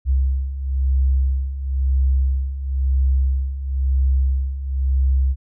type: beating tone pair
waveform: sine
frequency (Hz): 65.7 / 66.69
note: C2 / C2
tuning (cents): +8 / +34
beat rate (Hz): 0.99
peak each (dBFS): -22 / -17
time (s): 0.05-5.36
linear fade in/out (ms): 50
effects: none